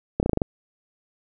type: slowing click train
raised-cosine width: 2 ms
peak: -7 dBFS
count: 7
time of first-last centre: 0.2-0.418 s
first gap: 29 ms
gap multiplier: 1.09
effects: none